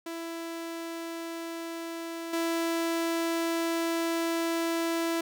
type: tone with level steps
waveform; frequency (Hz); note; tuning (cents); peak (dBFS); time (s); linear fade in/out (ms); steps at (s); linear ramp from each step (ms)
sawtooth; 332.5; E4; +15; -31 / -23; 0.06-5.21; 5; 2.33; 5
effects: none